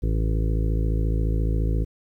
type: harmonic tone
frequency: 54.4 Hz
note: A1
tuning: 19 cents flat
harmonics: 1 / 2 / 3 / 5 / 6 / 7 / 8 / 9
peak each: -21 / -27 / -31 / -35 / -37 / -38 / -39 / -40 dBFS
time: 0.02-1.85 s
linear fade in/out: 20 ms
effects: 10-bit